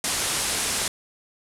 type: low-pass noise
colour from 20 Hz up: white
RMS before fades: -26 dBFS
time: 0.04-0.88 s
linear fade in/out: 2 ms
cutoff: 11000 Hz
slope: 48 dB/octave
effects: none